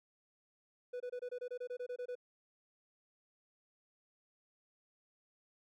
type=tone bursts; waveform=triangle; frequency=493.9 Hz; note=B4; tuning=in tune; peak=-37 dBFS; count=13; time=0.93-2.154 s; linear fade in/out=10 ms; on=72 ms; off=24 ms; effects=none